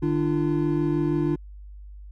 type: tone cluster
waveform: triangle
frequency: 150.9 / 296.4 / 342.7 Hz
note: D3 / D4 / F4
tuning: +47 / +16 / -33 cents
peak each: -24 / -23 / -23 dBFS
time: 0.02-1.36 s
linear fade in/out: 10 ms
effects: added 50 Hz sine -39 dBFS peak until 2.11 s